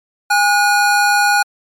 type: tone pair together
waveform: square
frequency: 818 / 1451.2 Hz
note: G#5 / F#6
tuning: -26 / -34 cents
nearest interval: minor seventh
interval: 992 cents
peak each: -14 dBFS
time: 0.3-1.43 s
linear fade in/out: 10 ms
effects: low-pass 12000 Hz 12 dB/octave + MP3 96 kbps